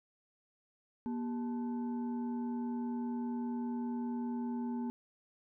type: tone with frequency modulation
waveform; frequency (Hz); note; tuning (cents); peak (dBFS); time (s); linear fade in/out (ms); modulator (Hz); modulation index
sine; 240; B3; -49; -34; 1.06-4.9; 0; 635; 0.45
effects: none